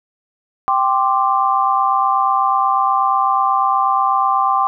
sine chord, G suspended fourth, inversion none, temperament equal, 784 / 1046.5 / 1174.7 Hz, G5 / C6 / D6, 0 / 0 / 0 cents, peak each -17 dBFS, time 0.68-4.67 s, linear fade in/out 0 ms, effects none

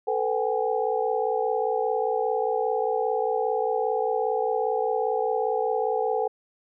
sine tone cluster, 441.5 / 498.9 / 761 / 826 Hz, A4 / B4 / F#5 / G#5, +6 / +17 / +48 / -10 cents, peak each -26 / -28 / -29 / -30 dBFS, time 0.07-6.28 s, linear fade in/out 10 ms, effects none

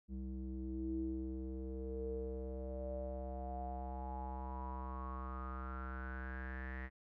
square tone with low-pass filter sweep, 64.9 Hz, C2, 13 cents flat, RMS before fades -43 dBFS, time 0.08-6.9 s, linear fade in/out 50 ms, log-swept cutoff 250 to 1900 Hz, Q 10, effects none

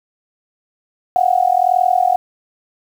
sine tone with amplitude modulation, 729 Hz, F#5, 26 cents flat, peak -7 dBFS, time 1.16-2.16 s, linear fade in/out 0 ms, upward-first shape sine, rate 41.6 Hz, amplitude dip 95%, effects 7-bit

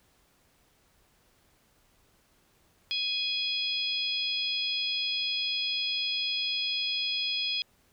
harmonic tone, 832 Hz, G#5, 3 cents sharp, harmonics 3 / 4 / 5 / 6, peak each -35 / -30 / -37 / -35 dBFS, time 2.91-7.62 s, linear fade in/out 0 ms, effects pink hiss -66 dBFS RMS until 7.92 s

